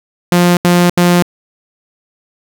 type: tone bursts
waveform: sawtooth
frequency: 175.9 Hz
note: F3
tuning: 13 cents sharp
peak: -3 dBFS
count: 3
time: 0.32-1.224 s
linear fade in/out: 2 ms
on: 250 ms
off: 77 ms
effects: none